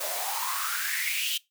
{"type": "noise with high-pass filter sweep", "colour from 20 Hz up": "white", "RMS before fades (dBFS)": -30, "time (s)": [0, 1.38], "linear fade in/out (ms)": 10, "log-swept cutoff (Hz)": [550, 3200], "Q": 7.1, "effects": ["noise-tail reverb RT60 0.2 s tail -21 dB re dry"]}